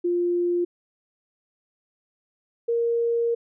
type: tone pair in turn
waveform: sine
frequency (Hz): 350 / 467.2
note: F4 / A#4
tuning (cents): +4 / +4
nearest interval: perfect fourth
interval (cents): 500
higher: second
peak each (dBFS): -20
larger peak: neither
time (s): 0.04-0.65 / 2.68-3.35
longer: second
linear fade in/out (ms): 10
effects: none